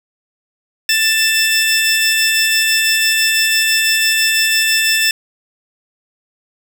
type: tone pair together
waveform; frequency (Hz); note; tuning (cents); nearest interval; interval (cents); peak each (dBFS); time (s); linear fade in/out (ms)
20% pulse; 1770 / 2652; A6 / E7; +10 / +10; perfect fifth; 700; -10; 0.89-5.11; 2
effects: none